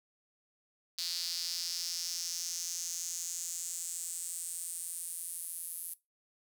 square tone with high-pass filter sweep, 85.8 Hz, F2, 30 cents flat, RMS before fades -39 dBFS, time 0.98-5.94 s, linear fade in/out 5 ms, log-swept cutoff 4500 to 11000 Hz, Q 4.3, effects noise-tail reverb RT60 0.2 s tail -19 dB re dry

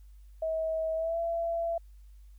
sine tone with pitch glide, 642 to 672.4 Hz, E5 to E5, -46 to +34 cents, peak -28 dBFS, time 0.42-1.78 s, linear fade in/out 5 ms, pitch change +80 cents, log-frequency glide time 0.95-1.19 s, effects added 50 Hz sine -49 dBFS peak until 2.38 s + white hiss -73 dBFS RMS until 2.38 s

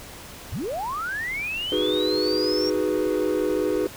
sine linear sweep, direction up, 61.74 to 5588 Hz, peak -26 dBFS, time 0.52-2.7 s, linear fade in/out 5 ms
triangle chord, G# minor seventh, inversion second, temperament equal, 311.1 / 370 / 415.3 / 493.9 Hz, D#4 / F#4 / G#4 / B4, 0 / 0 / 0 / 0 cents, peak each -24 dBFS, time 1.72-3.87 s, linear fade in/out 2 ms
effects tanh soft clip ceiling -12 dBFS + pink hiss -41 dBFS RMS until 3.96 s

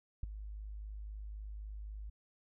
sine tone with ADSR envelope, 51.91 Hz, G#1, in tune, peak -29 dBFS, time 0.23-2.1 s, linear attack 5 ms, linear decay 10 ms, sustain -13 dB, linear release 9 ms, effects none

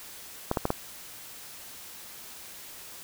clicks, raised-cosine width 1 ms, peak -11 dBFS, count 4, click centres 0.514 / 0.572 / 0.654 / 0.704 s, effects white hiss -45 dBFS RMS until 3.03 s

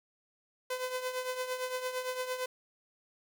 sawtooth tone with tremolo, 508 Hz, B4, 49 cents sharp, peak -27 dBFS, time 0.7-2.46 s, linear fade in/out 5 ms, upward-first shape triangle, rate 8.8 Hz, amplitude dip 70%, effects 9-bit

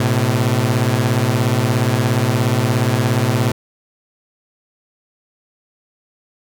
sawtooth beating tone pair, 110 / 127 Hz, A2 / B2, 0 / +49 cents, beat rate 17 Hz, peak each -13 dBFS, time 0-3.52 s, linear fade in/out 5 ms, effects none

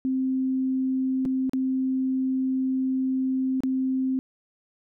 sine tone with dropouts, 261.6 Hz, C4, in tune, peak -22 dBFS, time 0.05-4.19 s, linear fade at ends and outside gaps 0 ms, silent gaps 1.252-1.258 / 1.495-1.534 / 3.605-3.635 s, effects none

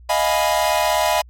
45% pulse chord, F half-diminished seventh, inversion third, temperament equal, 622.3 / 698.5 / 830.6 / 987.8 Hz, Eb5 / F5 / Ab5 / Cb6, 0 / 0 / 0 / 0 cents, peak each -21 / -22 / -23 / -22 dBFS, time 0.09-1.22 s, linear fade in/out 10 ms, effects added 60 Hz sine -41 dBFS peak until 1.29 s + AAC 48 kbps

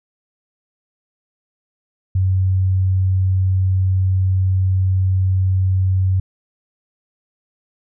sine tone, 94 Hz, F#2, 28 cents sharp, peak -13 dBFS, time 2.15-6.2 s, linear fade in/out 5 ms, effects none

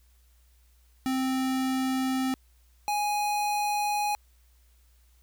square tone pair in turn, 261.6 / 830.5 Hz, C4 / G#5, 0 / 0 cents, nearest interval octave + minor sixth, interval 2000 cents, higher second, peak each -26 dBFS, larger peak neither, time 1.06-2.34 / 2.88-4.15 s, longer first, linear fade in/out 0 ms, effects added 60 Hz sine -58 dBFS peak until 5.22 s + white hiss -68 dBFS RMS until 5.22 s

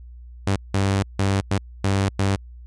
sawtooth tone bursts at uneven times, 98 Hz, G2, in tune, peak -14 dBFS, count 6, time 0.47-0.56 / 0.74-1.03 / 1.19-1.41 / 1.51-1.58 / 1.84-2.09 / 2.19-2.36 s, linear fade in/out 5 ms, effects added 60 Hz sine -38 dBFS peak until 2.66 s + resampled to 22050 Hz

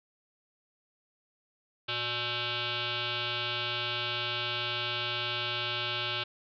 sine tone with frequency modulation, 115.4 Hz, A#2, 17 cents flat, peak -30 dBFS, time 1.88-6.24 s, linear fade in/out 10 ms, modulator 481 Hz, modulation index 7.8, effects none

